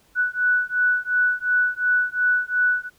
sine beating tone pair, 1480 / 1482.8 Hz, F#6 / F#6, 0 / +3 cents, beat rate 2.8 Hz, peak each -21 dBFS, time 0.15-2.9 s, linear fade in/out 50 ms, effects pink hiss -59 dBFS RMS until 2.98 s

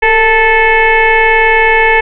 sine tone with frequency modulation, 1318.5 Hz, E6, in tune, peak -5 dBFS, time 0.02-2.01 s, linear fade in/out 10 ms, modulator 433 Hz, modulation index 2.5, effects none

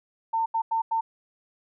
sine tone bursts at uneven times, 903 Hz, A5, 45 cents sharp, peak -22 dBFS, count 4, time 0.33-0.46 / 0.54-0.62 / 0.71-0.82 / 0.91-1.01 s, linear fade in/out 10 ms, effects none

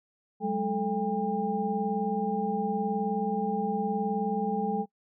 sine tone cluster, 189.8 / 208.9 / 436.9 / 802 Hz, F#3 / G#3 / A4 / G5, +44 / +10 / -12 / +39 cents, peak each -34 / -31 / -32 / -31 dBFS, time 0.4-4.86 s, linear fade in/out 50 ms, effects noise-tail reverb RT60 0.1 s tail -25 dB re dry

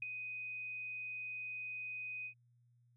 sine tone with ADSR envelope, 2500 Hz, D#7, 8 cents sharp, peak -35 dBFS, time 0.02-2.34 s, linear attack 4 ms, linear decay 13 ms, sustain -6 dB, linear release 84 ms, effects added 120 Hz sine -67 dBFS peak until 2.96 s

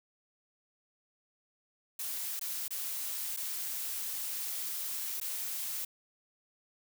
blue noise with dropouts, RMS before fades -37 dBFS, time 1.99-5.85 s, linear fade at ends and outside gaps 5 ms, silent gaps 2.395-2.412 / 2.681-2.706 / 3.365-3.371 / 5.201-5.212 s, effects none

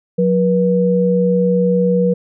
sine tone pair together, 181 / 483.6 Hz, F#3 / B4, -38 / -36 cents, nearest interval octave + perfect fourth, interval 1702 cents, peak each -14 dBFS, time 0.18-2.14 s, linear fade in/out 10 ms, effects none

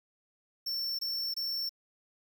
square tone bursts, 5420 Hz, E8, 47 cents sharp, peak -32 dBFS, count 3, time 0.66-1.694 s, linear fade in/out 10 ms, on 330 ms, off 22 ms, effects 10-bit

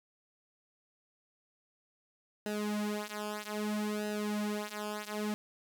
sawtooth tone with flanger, 210 Hz, G#3, 19 cents sharp, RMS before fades -36 dBFS, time 2.46-5.34 s, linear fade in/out 0 ms, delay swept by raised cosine 0.88 to 5.28 ms, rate 0.62 Hz, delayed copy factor -0.9, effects none

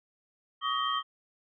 sine tone cluster, 1129 / 1256 / 1877 / 3153 Hz, C#6 / D#6 / A#6 / G7, +31 / +16 / +11 / +9 cents, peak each -31 / -32 / -40 / -33 dBFS, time 0.61-1.03 s, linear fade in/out 50 ms, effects none

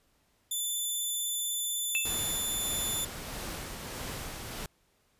5% pulse tone with vibrato, 3520 Hz, A7, in tune, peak -23 dBFS, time 0.51-3.05 s, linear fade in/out 5 ms, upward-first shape sine, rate 16 Hz, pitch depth 9 cents each way
sine tone with exponential decay, 2638 Hz, E7, 1 cent sharp, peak -24 dBFS, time 1.95-2.21 s, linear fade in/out 0 ms, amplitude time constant 55 ms
pink noise with tremolo, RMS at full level -38 dBFS, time 2.05-4.66 s, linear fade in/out 2 ms, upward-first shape sine, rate 1.6 Hz, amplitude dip 30%
effects pink hiss -70 dBFS RMS until 5.19 s + resampled to 32000 Hz

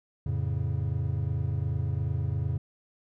triangle chord, F augmented, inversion none, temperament equal, 87.31 / 110 / 138.59 Hz, F2 / A2 / C#3, 0 / 0 / 0 cents, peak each -29 dBFS, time 0.26-2.58 s, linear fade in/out 5 ms, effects none

